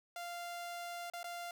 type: tone with dropouts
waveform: sawtooth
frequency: 695 Hz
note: F5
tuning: 9 cents flat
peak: -38 dBFS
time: 0.16-1.51 s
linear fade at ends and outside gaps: 2 ms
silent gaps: 1.1-1.135 / 1.231-1.242 s
effects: none